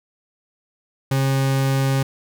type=tone; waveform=40% pulse; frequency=135.1 Hz; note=C#3; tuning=44 cents flat; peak=-16 dBFS; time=1.11-2.03 s; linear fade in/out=5 ms; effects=none